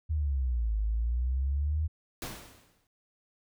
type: exponential two-way sweep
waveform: sine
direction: down then up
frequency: 80 to 51.8 to 80 Hz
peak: -26 dBFS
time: 0.09-1.88 s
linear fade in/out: 20 ms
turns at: 0.78 s
type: noise with exponential decay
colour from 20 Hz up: pink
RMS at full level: -36 dBFS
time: 2.22-2.87 s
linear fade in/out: 1 ms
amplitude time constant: 140 ms
effects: none